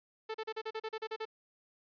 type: tone bursts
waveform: sawtooth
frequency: 440 Hz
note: A4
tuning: in tune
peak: -32 dBFS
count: 11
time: 0.29-1.254 s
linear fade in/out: 10 ms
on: 54 ms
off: 37 ms
effects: resampled to 11025 Hz